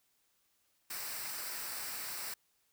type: noise with comb filter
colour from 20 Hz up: white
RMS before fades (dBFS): -41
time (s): 0.9-2.34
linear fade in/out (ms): 5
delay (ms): 0.3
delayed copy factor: -0.55
effects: white hiss -75 dBFS RMS until 2.72 s